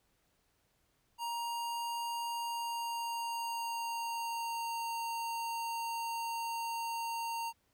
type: tone with pitch glide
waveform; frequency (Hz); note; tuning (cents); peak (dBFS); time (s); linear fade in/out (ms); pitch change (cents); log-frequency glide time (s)
square; 938 to 922.4; A#5 to A#5; +11 to -19; -36; 1.18-7.53; 50; -30; 2.28-4.93
effects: pink hiss -75 dBFS RMS until 7.73 s